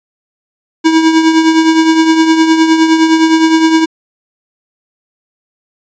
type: tone with tremolo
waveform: square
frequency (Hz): 321.9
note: E4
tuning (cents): -41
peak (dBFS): -4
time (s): 0.84-3.86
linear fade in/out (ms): 20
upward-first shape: triangle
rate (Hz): 9.7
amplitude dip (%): 60
effects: resampled to 16000 Hz